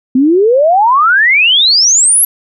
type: exponential sweep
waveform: sine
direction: up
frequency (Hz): 248.1 to 11670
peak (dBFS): -5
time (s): 0.15-2.25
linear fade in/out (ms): 5
effects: none